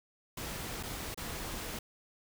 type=noise with dropouts; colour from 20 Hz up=pink; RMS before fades=-40 dBFS; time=0.37-1.79 s; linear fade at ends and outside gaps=5 ms; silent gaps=0.829-0.833 / 1.145-1.174 s; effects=none